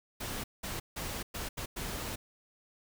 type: noise bursts at uneven times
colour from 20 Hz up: pink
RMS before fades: -38 dBFS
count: 6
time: 0.2-0.44 / 0.63-0.8 / 0.96-1.23 / 1.34-1.49 / 1.57-1.66 / 1.76-2.16 s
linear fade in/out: 10 ms
effects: none